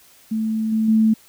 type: tone with level steps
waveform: sine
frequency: 220 Hz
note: A3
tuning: in tune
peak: -19 / -16 / -12 dBFS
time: 0.31-1.14 s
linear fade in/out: 10 ms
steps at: 0.72 / 0.88 s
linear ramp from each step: 5 ms
effects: white hiss -51 dBFS RMS until 1.28 s